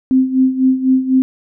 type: tone with tremolo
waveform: sine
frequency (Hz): 260.6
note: C4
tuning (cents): -7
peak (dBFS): -7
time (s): 0.11-1.22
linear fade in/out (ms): 0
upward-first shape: sine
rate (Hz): 4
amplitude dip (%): 75
effects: none